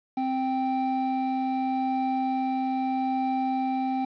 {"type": "tone pair together", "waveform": "triangle", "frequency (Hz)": [261.6, 784], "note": ["C4", "G5"], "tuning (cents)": [0, 0], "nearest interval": "octave + perfect fifth", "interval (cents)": 1900, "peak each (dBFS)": -25, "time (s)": [0.17, 4.05], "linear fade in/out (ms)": 5, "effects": ["resampled to 11025 Hz", "9-bit"]}